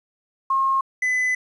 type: tone pair in turn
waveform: sine / triangle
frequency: 1075 / 2008 Hz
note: C6 / B6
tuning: +47 / +28 cents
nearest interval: major seventh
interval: 1081 cents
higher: second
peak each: -17 dBFS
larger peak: neither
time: 0.5-0.81 / 1.02-1.35 s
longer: second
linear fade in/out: 5 ms
effects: resampled to 24000 Hz + 9-bit